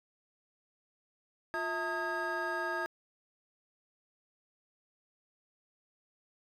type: tone cluster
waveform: triangle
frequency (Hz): 352.2 / 651 / 907 / 1253 / 1632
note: F4 / E5 / A#5 / D#6 / G#6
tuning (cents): +15 / -22 / -48 / +12 / -31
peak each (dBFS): -38 / -37 / -38 / -38 / -34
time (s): 1.54-2.86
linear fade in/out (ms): 0
effects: tanh soft clip ceiling -22 dBFS